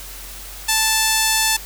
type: tone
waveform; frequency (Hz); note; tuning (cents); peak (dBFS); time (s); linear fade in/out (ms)
5% pulse; 880; A5; 0; -3; 0.68-1.57; 10
effects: added 46 Hz sine -37 dBFS peak until 1.65 s + white hiss -36 dBFS RMS until 1.65 s